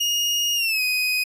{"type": "tone with pitch glide", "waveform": "30% pulse", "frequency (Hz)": [2859, 2503], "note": ["F7", "D#7"], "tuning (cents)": [40, 10], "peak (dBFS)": -17, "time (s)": [0, 1.24], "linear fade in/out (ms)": 10, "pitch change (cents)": -230, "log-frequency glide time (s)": [0.55, 0.82], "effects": ["resampled to 32000 Hz"]}